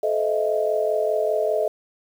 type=tone cluster; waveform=sine; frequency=432.8 / 513 / 623 / 668 Hz; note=A4 / C5 / D#5 / E5; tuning=-29 / -34 / +2 / +23 cents; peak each=-24 / -30 / -22 / -27 dBFS; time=0.03-1.68 s; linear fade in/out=5 ms; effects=8-bit